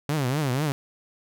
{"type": "tone with vibrato", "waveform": "sawtooth", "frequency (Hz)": 138.59, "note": "C#3", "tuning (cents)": 0, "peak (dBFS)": -19, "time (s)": [0.09, 0.72], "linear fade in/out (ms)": 0, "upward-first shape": "triangle", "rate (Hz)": 4.1, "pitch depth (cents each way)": 250, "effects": []}